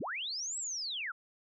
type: linear two-way sweep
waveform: sine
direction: up then down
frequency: 82.41 to 7902 to 1252 Hz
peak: -35 dBFS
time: 0-1.12 s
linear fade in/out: 10 ms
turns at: 0.58 s
effects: none